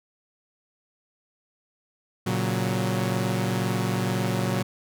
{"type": "chord", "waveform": "sawtooth", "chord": "F# major", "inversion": "first", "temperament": "equal", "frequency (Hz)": [116.54, 138.59, 185], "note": ["A#2", "C#3", "F#3"], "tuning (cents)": [0, 0, 0], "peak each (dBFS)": [-23, -27, -23], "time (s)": [2.26, 4.63], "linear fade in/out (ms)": 10, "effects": []}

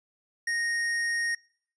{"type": "tone", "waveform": "square", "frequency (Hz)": 1862, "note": "A#6", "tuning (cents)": -2, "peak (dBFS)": -27, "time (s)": [0.47, 1.35], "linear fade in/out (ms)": 5, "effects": ["noise-tail reverb RT60 0.6 s tail -26 dB re dry", "resampled to 22050 Hz"]}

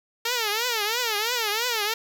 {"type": "tone with vibrato", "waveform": "5% pulse", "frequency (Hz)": 451.8, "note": "A4", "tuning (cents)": 46, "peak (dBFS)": -12, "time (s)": [0.25, 1.94], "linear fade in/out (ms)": 5, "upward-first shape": "triangle", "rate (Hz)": 3, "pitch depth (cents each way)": 200, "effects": []}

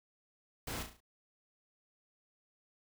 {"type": "noise with echo", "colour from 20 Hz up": "pink", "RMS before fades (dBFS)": -41, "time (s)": [0.67, 0.83], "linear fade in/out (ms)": 5, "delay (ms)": 35, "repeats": 5, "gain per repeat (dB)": -6, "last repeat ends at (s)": 1.005, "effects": []}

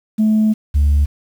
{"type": "tone pair in turn", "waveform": "sine", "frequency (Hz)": [216.4, 72.41], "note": ["A3", "D2"], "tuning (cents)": [-29, -24], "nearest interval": "octave + perfect fifth", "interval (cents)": 1895, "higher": "first", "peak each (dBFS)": [-9, -8], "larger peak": "second", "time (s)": [[0.18, 0.54], [0.74, 1.06]], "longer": "first", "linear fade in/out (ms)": 20, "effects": ["tanh soft clip ceiling -8 dBFS", "7-bit"]}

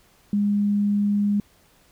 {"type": "tone", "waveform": "sine", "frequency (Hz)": 204.5, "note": "G#3", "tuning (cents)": -26, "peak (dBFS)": -18, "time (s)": [0.33, 1.4], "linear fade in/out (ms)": 2, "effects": ["pink hiss -58 dBFS RMS until 1.91 s"]}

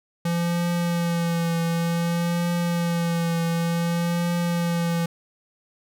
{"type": "tone with vibrato", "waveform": "square", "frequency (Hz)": 170.1, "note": "F3", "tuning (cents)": -45, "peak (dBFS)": -22, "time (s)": [0.25, 5.06], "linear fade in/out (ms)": 5, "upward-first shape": "triangle", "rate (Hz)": 0.55, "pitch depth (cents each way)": 30, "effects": []}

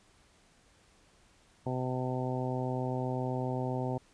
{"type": "harmonic tone", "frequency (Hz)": 127.7, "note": "C3", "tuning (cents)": -42, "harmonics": [1, 2, 3, 4, 5, 6, 7], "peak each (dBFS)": [-34, -37, -39, -40, -41, -42, -42], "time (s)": [1.66, 3.98], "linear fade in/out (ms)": 5, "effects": ["pink hiss -64 dBFS RMS until 4.13 s", "resampled to 22050 Hz"]}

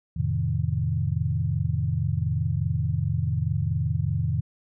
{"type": "chord", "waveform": "sine", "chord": "F dominant seventh", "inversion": "none", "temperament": "equal", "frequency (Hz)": [87.31, 110, 130.81, 155.56], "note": ["F2", "A2", "C3", "Eb3"], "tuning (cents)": [0, 0, 0, 0], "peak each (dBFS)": -28, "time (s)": [0.16, 4.41], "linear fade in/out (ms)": 10, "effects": []}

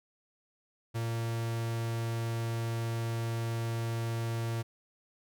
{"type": "tone", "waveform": "45% pulse", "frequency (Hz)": 115.2, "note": "A#2", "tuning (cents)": -20, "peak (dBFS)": -31, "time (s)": [0.94, 4.63], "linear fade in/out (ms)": 20, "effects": []}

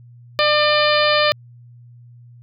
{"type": "harmonic tone", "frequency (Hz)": 599, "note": "D5", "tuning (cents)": 34, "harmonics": [1, 2, 3, 4, 5, 6, 7, 8], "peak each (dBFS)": [-17, -20, -22, -23, -24, -25, -25, -26], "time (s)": [0.39, 1.32], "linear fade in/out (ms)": 0, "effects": ["added 120 Hz sine -41 dBFS peak until 2.42 s"]}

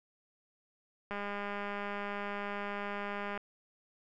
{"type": "click train", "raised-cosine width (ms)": 0.5, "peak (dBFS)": -24, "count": 461, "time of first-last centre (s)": [1.11, 3.376], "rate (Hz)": 203, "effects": []}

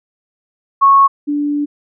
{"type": "tone pair in turn", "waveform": "sine", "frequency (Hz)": [1101, 291.6], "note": ["C#6", "D4"], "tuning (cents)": [-12, -12], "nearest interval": "octave + major seventh", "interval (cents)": 2300, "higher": "first", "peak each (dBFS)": [-5, -14], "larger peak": "first", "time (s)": [[0.81, 1.08], [1.27, 1.66]], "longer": "second", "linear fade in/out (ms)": 20, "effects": []}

